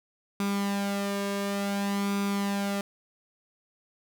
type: tone with flanger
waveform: sawtooth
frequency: 200 Hz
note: G3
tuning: 35 cents sharp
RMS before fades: -29 dBFS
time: 0.4-2.81 s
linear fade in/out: 2 ms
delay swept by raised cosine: 0.83 to 1.82 ms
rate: 0.56 Hz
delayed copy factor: +0.55
effects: none